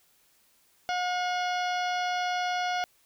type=harmonic tone with a mistuned harmonic; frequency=721 Hz; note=F#5; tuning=45 cents flat; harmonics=1 / 2 / 3 / 4 / 5 / 6 / 7 / 8; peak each=-28 / -34 / -38 / -40 / -42 / -44 / -45 / -46 dBFS; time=0.89-2.84 s; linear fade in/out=0 ms; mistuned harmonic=5; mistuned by=-90 cents; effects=white hiss -65 dBFS RMS until 3.05 s